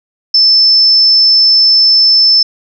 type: tone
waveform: sine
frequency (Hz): 5280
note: E8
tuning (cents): +2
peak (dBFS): -4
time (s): 0.34-2.43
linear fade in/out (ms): 5
effects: none